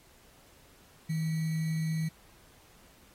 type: tone with sample-and-hold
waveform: sine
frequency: 160 Hz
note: D#3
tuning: 49 cents sharp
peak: -28 dBFS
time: 1.09-2.09 s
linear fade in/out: 10 ms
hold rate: 2100 Hz
effects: pink hiss -60 dBFS RMS until 3.14 s + AAC 48 kbps